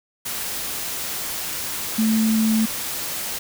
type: tone in noise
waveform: sine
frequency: 220.5 Hz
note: A3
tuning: 4 cents sharp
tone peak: -16 dBFS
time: 1.98-2.66 s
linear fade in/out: 10 ms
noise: white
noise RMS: -28 dBFS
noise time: 0.25-3.39 s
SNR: +9 dB
effects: none